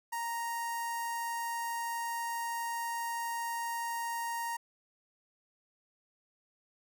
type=tone with notch filter; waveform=sawtooth; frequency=932.3 Hz; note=A#5; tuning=in tune; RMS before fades=-36 dBFS; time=0.12-4.57 s; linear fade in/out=10 ms; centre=3500 Hz; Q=0.87; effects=none